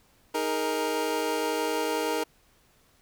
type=chord; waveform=25% pulse; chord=D# suspended fourth; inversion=none; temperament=equal with one note detuned; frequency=312.9 / 415.3 / 466.2 Hz; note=D#4 / G#4 / A#4; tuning=+10 / 0 / 0 cents; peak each=-28 / -29 / -25 dBFS; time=0.34-2.24 s; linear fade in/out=10 ms; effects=pink hiss -63 dBFS RMS until 3.01 s

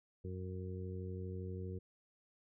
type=harmonic tone; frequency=92.5 Hz; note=F#2; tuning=in tune; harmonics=1 / 2 / 3 / 4 / 5; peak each=-42 / -48 / -56 / -49 / -51 dBFS; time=0.24-1.79 s; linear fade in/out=10 ms; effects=none

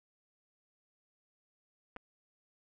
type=clicks; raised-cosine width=0.5 ms; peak=-30 dBFS; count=2; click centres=1.963 / 1.967 s; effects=none

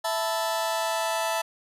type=chord; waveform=sawtooth; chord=E suspended fourth; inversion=none; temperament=just; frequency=659.3 / 879 / 988.9 Hz; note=E5 / A5 / B5; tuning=0 / -2 / +2 cents; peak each=-24 / -25 / -29 dBFS; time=0.04-1.42 s; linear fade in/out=10 ms; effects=resampled to 32000 Hz

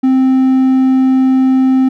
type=tone; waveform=triangle; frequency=261.6 Hz; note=C4; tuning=in tune; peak=-5 dBFS; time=0.03-1.89 s; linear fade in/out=10 ms; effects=none

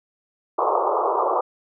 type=band-pass noise; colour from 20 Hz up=white; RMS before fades=-21 dBFS; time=0.58-1.41 s; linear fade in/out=5 ms; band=350 to 1200 Hz; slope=96 dB/octave; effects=none

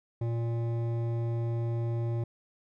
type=tone with hard clipping; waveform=sine; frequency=116.54 Hz; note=A#2; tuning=in tune; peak=-30 dBFS; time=0.21-2.24 s; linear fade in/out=5 ms; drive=12 dB; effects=none

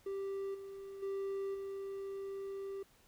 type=tone with level steps; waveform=triangle; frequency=392 Hz; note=G4; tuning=in tune; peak=-35 / -43 / -34 / -38 dBFS; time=0.06-2.83 s; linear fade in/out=5 ms; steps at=0.54 / 1.02 / 1.54 s; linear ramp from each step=10 ms; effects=pink hiss -67 dBFS RMS until 3.07 s

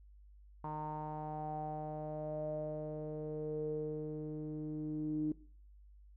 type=tone with low-pass filter sweep; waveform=sawtooth; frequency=153.1 Hz; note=D#3; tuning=28 cents flat; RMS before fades=-40 dBFS; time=0.64-5.32 s; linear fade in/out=2 ms; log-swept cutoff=960 to 310 Hz; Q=9; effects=noise-tail reverb RT60 0.5 s tail -20 dB re dry + added 50 Hz sine -56 dBFS peak until 6.16 s

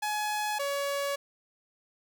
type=tone pair in turn; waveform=sawtooth; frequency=844 / 563.3 Hz; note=G#5 / C#5; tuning=+28 / +28 cents; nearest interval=perfect fifth; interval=700 cents; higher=first; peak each=-25 / -25 dBFS; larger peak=neither; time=0.02-0.59 / 0.59-1.16 s; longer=neither; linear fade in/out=10 ms; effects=none

